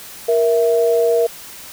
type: tone pair together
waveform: sine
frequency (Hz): 469.6 / 659.3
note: A#4 / E5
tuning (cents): +13 / 0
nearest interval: tritone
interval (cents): 587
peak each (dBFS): -13 / -18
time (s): 0.28-1.27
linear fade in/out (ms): 10
effects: white hiss -36 dBFS RMS until 1.72 s